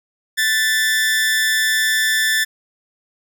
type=tone with amplitude modulation; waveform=sawtooth; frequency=1760 Hz; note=A6; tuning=in tune; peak=-9 dBFS; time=0.37-2.45 s; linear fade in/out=20 ms; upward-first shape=sine; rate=241 Hz; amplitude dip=55%; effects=none